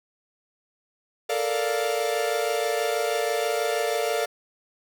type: chord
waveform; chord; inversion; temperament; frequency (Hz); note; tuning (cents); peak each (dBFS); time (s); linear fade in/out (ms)
45% pulse; Bb major seventh; third; equal; 440 / 466.2 / 587.3 / 698.5; A4 / Bb4 / D5 / F5; 0 / 0 / 0 / 0; -29; 1.29-4.26; 10
effects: none